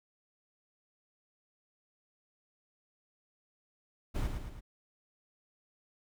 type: noise with echo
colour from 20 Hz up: brown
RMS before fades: -32 dBFS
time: 4.14-4.28 s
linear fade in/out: 20 ms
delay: 110 ms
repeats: 3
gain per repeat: -5 dB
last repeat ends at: 4.61 s
effects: none